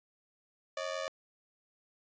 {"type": "ring-modulated tone", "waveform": "sawtooth", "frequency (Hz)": 587.3, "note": "D5", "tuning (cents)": 0, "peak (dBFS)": -28, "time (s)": [0.77, 1.08], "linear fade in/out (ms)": 0, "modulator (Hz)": 44.4, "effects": ["resampled to 16000 Hz"]}